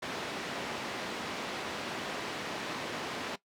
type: band-pass noise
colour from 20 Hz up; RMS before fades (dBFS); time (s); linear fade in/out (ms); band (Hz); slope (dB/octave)
pink; -38; 0.02-3.36; 10; 240 to 4100; 12
effects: noise-tail reverb RT60 0.1 s tail -17 dB re dry